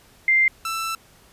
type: tone pair in turn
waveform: sine / sawtooth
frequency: 2093 / 1330 Hz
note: C7 / E6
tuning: 0 / +15 cents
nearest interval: minor sixth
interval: 785 cents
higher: first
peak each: -14 / -21 dBFS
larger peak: first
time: 0.28-0.48 / 0.65-0.95 s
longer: second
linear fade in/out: 2 ms
effects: pink hiss -53 dBFS RMS until 1.32 s + resampled to 32000 Hz